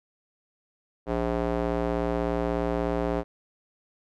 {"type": "tone with band-pass filter", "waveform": "square", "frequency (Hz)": 58.27, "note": "A#1", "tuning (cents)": 0, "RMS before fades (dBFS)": -27, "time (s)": [1.06, 3.24], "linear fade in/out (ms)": 50, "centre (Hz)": 520, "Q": 1.2, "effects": []}